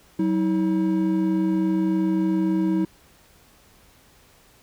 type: tone pair together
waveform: triangle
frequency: 187.49 / 320.3 Hz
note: F#3 / E4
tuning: +23 / -50 cents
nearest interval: major sixth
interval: 927 cents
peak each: -21 / -19 dBFS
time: 0.19-2.85 s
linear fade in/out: 5 ms
effects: pink hiss -55 dBFS RMS until 4.62 s